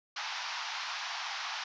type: band-pass noise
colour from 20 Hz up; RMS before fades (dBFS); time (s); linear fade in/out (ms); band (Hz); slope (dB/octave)
pink; -38; 0.16-1.64; 5; 780 to 5800; 48
effects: resampled to 16000 Hz